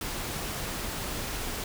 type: noise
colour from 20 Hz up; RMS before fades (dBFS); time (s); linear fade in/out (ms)
pink; -34; 0.01-1.64; 2
effects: none